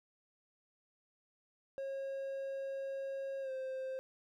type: tone with pitch glide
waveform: triangle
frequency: 543 to 524.8 Hz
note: C#5 to C5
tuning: -36 to +5 cents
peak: -36 dBFS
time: 1.78-3.99 s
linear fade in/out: 0 ms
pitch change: -59 cents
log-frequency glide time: 3.41-3.51 s
effects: none